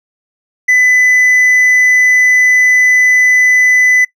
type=tone with hard clipping; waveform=sine; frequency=2002 Hz; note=B6; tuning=23 cents sharp; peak=-7 dBFS; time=0.68-4.05 s; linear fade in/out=10 ms; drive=3 dB; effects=noise-tail reverb RT60 0.1 s tail -19 dB re dry